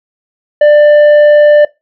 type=tone with tanh clipping; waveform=sine; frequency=593 Hz; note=D5; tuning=17 cents sharp; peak=-3 dBFS; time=0.61-1.65 s; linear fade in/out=5 ms; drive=6 dB; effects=noise-tail reverb RT60 0.2 s tail -20 dB re dry